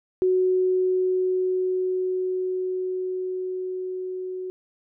sine tone with level ramp, 370 Hz, F#4, in tune, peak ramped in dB -17 to -29 dBFS, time 0.22-4.5 s, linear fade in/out 0 ms, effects none

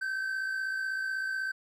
triangle tone pair together, 1543.9 / 1600 Hz, G6 / G6, -27 / +35 cents, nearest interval minor second, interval 62 cents, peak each -29 / -39 dBFS, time 0.01-1.52 s, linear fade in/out 10 ms, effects none

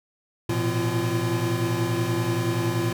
square tone cluster, 111.9 / 122.4 / 170.9 / 252.7 / 341.7 Hz, A2 / B2 / F3 / B3 / F4, +30 / -15 / -37 / +40 / -38 cents, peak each -28 / -29 / -33 / -36 / -28 dBFS, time 0.49-2.93 s, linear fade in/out 5 ms, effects none

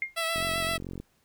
sine tone with exponential decay, 2123 Hz, C7, 25 cents sharp, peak -23 dBFS, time 0.02-0.15 s, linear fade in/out 1 ms, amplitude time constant 27 ms
10% pulse tone with vibrato, 659.3 Hz, E5, in tune, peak -19 dBFS, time 0.16-0.78 s, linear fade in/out 20 ms, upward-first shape sine, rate 7.7 Hz, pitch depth 24 cents each way
click train, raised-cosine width 3 ms, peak -25 dBFS, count 30, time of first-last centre 0.36-1 s, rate 45.3 Hz
effects pink hiss -68 dBFS RMS until 1.24 s

